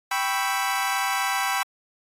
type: chord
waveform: 25% pulse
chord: C# half-diminished seventh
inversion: second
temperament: equal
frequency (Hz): 784 / 987.8 / 1108.7 / 1318.5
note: G5 / B5 / C#6 / E6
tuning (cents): 0 / 0 / 0 / 0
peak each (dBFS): -23 / -24 / -27 / -27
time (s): 0.11-1.63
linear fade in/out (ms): 5
effects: AAC 48 kbps